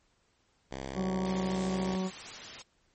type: tone with pitch glide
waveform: 5% pulse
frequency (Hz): 66.7 to 67.16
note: C2 to C2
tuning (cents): +34 to +46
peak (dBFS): -26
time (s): 0.71-1.96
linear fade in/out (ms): 5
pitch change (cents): +12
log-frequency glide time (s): 0.92-1.79
type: harmonic tone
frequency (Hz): 187.4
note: F#3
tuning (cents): +22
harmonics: 1 / 2 / 3 / 4 / 5 / 6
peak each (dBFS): -30 / -37 / -42 / -45 / -46 / -47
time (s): 0.94-2.11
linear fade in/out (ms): 50
type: noise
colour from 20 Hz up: white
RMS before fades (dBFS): -43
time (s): 1.25-2.62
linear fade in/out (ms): 2
effects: pink hiss -71 dBFS RMS until 2.94 s + MP3 32 kbps